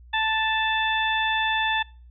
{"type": "harmonic tone", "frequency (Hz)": 880, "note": "A5", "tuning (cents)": 0, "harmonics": [1, 2, 3, 4], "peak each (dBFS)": [-25, -25, -30, -28], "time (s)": [0.13, 1.83], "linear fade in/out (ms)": 10, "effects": ["noise-tail reverb RT60 0.4 s tail -25 dB re dry", "added 60 Hz sine -45 dBFS peak until 2.1 s"]}